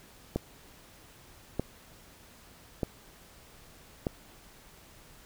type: click train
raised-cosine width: 2 ms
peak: -15 dBFS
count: 4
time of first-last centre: 0.36-4.068 s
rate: 0.809 Hz
effects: pink hiss -55 dBFS RMS until 5.25 s

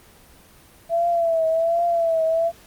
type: tone with vibrato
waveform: sine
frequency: 666 Hz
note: E5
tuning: 18 cents sharp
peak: -17 dBFS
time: 0.89-2.52 s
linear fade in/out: 50 ms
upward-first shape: triangle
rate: 1.3 Hz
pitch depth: 68 cents each way
effects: pink hiss -50 dBFS RMS until 2.66 s + Opus 24 kbps

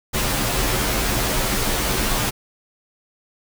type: noise with comb filter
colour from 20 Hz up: pink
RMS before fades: -21 dBFS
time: 0.13-2.31 s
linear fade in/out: 20 ms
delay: 12 ms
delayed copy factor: -0.95
effects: none

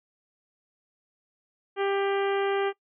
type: harmonic tone with a mistuned harmonic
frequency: 395.6 Hz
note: G4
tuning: 16 cents sharp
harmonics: 1 / 2 / 3 / 4 / 5 / 6 / 7 / 8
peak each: -25 / -31 / -35 / -37 / -39 / -41 / -42 / -43 dBFS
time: 1.76-2.73 s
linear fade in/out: 50 ms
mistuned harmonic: 7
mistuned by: +21 cents
effects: noise-tail reverb RT60 0.1 s tail -21 dB re dry

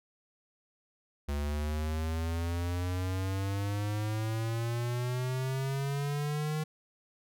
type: exponential sweep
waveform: square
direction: up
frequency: 71.3 to 155.56 Hz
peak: -31 dBFS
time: 1.28-6.64 s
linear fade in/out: 10 ms
effects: none

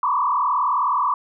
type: tone with frequency modulation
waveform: sine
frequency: 1072 Hz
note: C6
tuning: 42 cents sharp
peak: -17 dBFS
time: 0.03-1.14 s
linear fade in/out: 2 ms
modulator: 39.1 Hz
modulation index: 3
effects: none

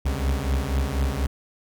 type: beating tone pair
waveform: 40% pulse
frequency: 65.7 / 69.8 Hz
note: C2 / C#2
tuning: +8 / +13 cents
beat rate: 4.1 Hz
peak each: -24 dBFS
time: 0.05-1.27 s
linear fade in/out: 10 ms
effects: none

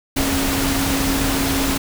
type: tone in noise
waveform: sine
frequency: 272.7 Hz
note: C#4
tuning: 28 cents flat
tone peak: -21 dBFS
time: 0.16-1.78 s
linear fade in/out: 10 ms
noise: pink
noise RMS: -21 dBFS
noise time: 0.16-1.78 s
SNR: -3 dB
effects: none

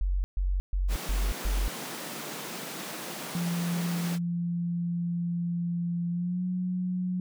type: tone bursts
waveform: sine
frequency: 46.25 Hz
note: F#1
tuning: in tune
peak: -24 dBFS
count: 5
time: 0.01-1.68 s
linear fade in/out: 0 ms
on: 230 ms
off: 130 ms
type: high-pass noise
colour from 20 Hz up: pink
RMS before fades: -38 dBFS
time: 0.88-4.19 s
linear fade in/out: 50 ms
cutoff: 150 Hz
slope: 48 dB/octave
type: tone with pitch glide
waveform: sine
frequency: 172.4 to 181.81 Hz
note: F3 to F#3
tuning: -22 to -30 cents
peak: -27 dBFS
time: 3.35-7.2 s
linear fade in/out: 2 ms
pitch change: +92 cents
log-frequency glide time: 6.1-6.44 s
effects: none

